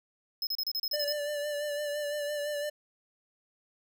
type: tone bursts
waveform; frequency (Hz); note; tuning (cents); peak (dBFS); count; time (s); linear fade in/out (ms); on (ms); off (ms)
square; 5140; E8; -45; -30; 9; 0.42-1.126; 2; 50; 32
type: tone with vibrato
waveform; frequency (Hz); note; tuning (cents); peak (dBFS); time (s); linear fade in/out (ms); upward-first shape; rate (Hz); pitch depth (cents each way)
square; 587.3; D5; 0; -32; 0.93-2.7; 10; sine; 5.9; 30
effects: none